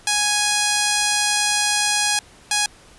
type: tone pair in turn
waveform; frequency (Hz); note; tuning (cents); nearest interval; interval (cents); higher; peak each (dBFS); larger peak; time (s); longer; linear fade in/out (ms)
5% pulse; 830.6 / 830.6; G#5 / G#5; 0 / 0; unison; 0; neither; -5; neither; 0.07-2.19 / 2.51-2.66; first; 2
effects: pink hiss -48 dBFS RMS until 2.98 s + resampled to 24000 Hz